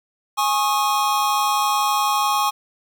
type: chord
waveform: square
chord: Ab suspended fourth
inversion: none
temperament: equal with one note detuned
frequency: 830.6 / 1092.8 / 1244.5 Hz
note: Ab5 / Db6 / Eb6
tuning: 0 / -25 / 0 cents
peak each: -22 / -21 / -27 dBFS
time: 0.37-2.51 s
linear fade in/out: 20 ms
effects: 9-bit